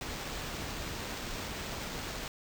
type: noise with sample-and-hold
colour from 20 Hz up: pink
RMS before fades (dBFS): -39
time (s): 0.01-2.28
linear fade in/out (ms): 2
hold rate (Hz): 11025
effects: none